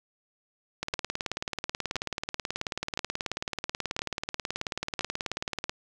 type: two click trains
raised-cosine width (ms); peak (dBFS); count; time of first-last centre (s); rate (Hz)
0.2; -13 / -12; 91 / 5; 0.83-5.695 / 0.94-5.009; 18.5 / 0.983
effects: none